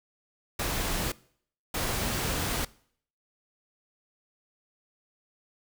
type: noise bursts at uneven times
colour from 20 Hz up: pink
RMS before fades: -30 dBFS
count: 2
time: 0.59-1.12 / 1.74-2.65 s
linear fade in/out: 5 ms
effects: noise-tail reverb RT60 0.6 s tail -22 dB re dry